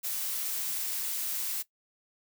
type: noise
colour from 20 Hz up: blue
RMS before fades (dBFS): -33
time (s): 0.03-1.63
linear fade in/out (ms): 20
effects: noise-tail reverb RT60 0.1 s tail -18 dB re dry